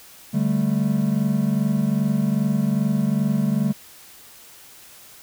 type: chord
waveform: triangle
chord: D suspended fourth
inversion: none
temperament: equal with one note detuned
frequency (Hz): 146.83 / 196 / 218.5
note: D3 / G3 / A3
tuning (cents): 0 / 0 / -12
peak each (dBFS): -22 / -20 / -20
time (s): 0.33-3.73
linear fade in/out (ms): 20
effects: white hiss -46 dBFS RMS until 5.22 s